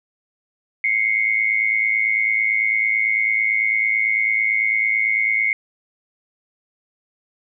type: tone pair together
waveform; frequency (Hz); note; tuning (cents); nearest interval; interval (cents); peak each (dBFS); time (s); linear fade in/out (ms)
sine; 2094 / 2203; C7 / C#7; +1 / -11; minor second; 88; -19; 0.84-5.53; 2
effects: none